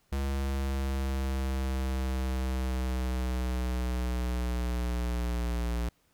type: exponential sweep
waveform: square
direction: down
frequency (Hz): 68.7 to 58.7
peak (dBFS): -29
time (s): 0.12-5.89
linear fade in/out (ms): 5
effects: pink hiss -69 dBFS RMS until 6.13 s